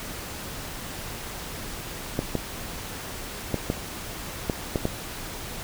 clicks, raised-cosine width 2 ms, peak -10 dBFS, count 7, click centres 2.191 / 2.353 / 3.543 / 3.701 / 4.498 / 4.758 / 4.854 s, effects pink hiss -36 dBFS RMS until 5.63 s

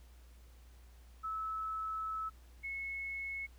sine tone pair in turn, 1302 / 2190 Hz, E6 / C#7, -22 / -22 cents, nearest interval major sixth, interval 900 cents, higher second, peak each -36 / -38 dBFS, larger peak first, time 1.23-2.3 / 2.63-3.47 s, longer first, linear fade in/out 20 ms, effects added 60 Hz sine -55 dBFS peak until 3.58 s + pink hiss -67 dBFS RMS until 3.58 s

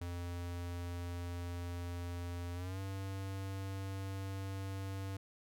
square tone with pitch glide, 87.31 to 96.88 Hz, F2 to G2, 0 to -20 cents, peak -40 dBFS, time 0.01-5.17 s, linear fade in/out 5 ms, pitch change +180 cents, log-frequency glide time 2.54-2.8 s, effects none

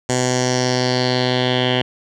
10% pulse tone with low-pass filter sweep, 126 Hz, B2, 35 cents sharp, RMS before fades -18 dBFS, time 0.09-1.82 s, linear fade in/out 5 ms, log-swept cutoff 7300 to 3000 Hz, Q 4.2, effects none

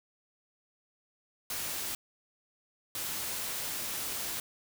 white noise bursts at uneven times, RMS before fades -36 dBFS, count 2, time 1.5-1.95 / 2.95-4.4 s, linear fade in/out 2 ms, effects none

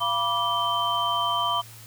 sine tone cluster, 689 / 975 / 1169 / 3110 Hz, F5 / B5 / D6 / G7, -24 / -23 / -8 / -14 cents, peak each -31 / -27 / -26 / -28 dBFS, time 0-1.62 s, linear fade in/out 20 ms, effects added 113 Hz sine -46 dBFS peak until 1.86 s + white hiss -47 dBFS RMS until 1.86 s

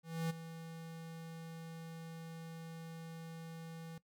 square tone with ADSR envelope, 164.1 Hz, E3, 8 cents flat, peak -34 dBFS, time 0.03-3.98 s, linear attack 270 ms, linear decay 15 ms, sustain -13 dB, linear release 3 ms, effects noise-tail reverb RT60 0.1 s tail -18 dB re dry

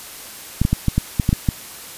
clicks, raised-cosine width 5 ms, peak -3 dBFS, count 9, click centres 0.616 / 0.651 / 0.73 / 0.883 / 0.98 / 1.198 / 1.291 / 1.329 / 1.488 s, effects white hiss -36 dBFS RMS until 1.97 s + resampled to 32000 Hz

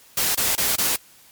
white noise bursts, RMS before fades -21 dBFS, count 4, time 0.17-0.962 s, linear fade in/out 5 ms, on 180 ms, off 24 ms, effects white hiss -51 dBFS RMS until 1.31 s + MP3 96 kbps

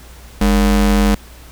square ring-modulated tone, 127.7 Hz, C3, 42 cents flat, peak -8 dBFS, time 0.41-1.15 s, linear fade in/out 5 ms, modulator 78.8 Hz, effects added 60 Hz sine -38 dBFS peak until 1.51 s + pink hiss -42 dBFS RMS until 1.51 s

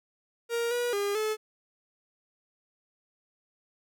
45% pulse tone with pitch steps, 468.2 / 483.5 / 404.8 / 432 Hz, A#4 / B4 / G#4 / A4, +8 / -37 / -44 / -32 cents, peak -27 dBFS, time 0.49-1.37 s, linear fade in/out 50 ms, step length 220 ms, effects none

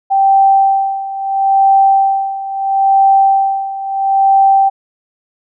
sine tone with tremolo, 781 Hz, G5, 7 cents flat, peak -5 dBFS, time 0.1-4.7 s, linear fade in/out 20 ms, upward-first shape sine, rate 0.75 Hz, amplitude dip 80%, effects none

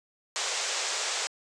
white band-pass noise, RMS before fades -31 dBFS, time 0.36-1.27 s, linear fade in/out 0 ms, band 400 to 7900 Hz, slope 48 dB/octave, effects resampled to 22050 Hz

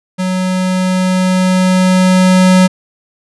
square tone with level ramp, 185 Hz, F#3, in tune, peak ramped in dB -14 to -5 dBFS, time 0.18-2.68 s, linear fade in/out 20 ms, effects resampled to 24000 Hz

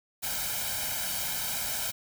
white noise with comb filter, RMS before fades -32 dBFS, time 0.22-1.92 s, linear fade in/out 20 ms, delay 1.3 ms, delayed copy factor +0.8, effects none

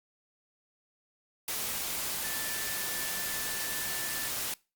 sine tone in noise, 1760 Hz, A6, in tune, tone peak -41 dBFS, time 2.24-4.28 s, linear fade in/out 2 ms, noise white, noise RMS -34 dBFS, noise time 1.48-4.54 s, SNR -10 dB, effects noise-tail reverb RT60 0.3 s tail -24 dB re dry + Opus 48 kbps

